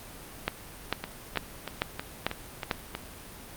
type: two click trains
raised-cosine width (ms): 0.3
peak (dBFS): -9 / -16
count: 6 / 7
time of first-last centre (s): 0.48-2.712 / 1.04-2.951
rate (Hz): 2.24 / 3.14
effects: pink hiss -45 dBFS RMS until 3.56 s + Opus 32 kbps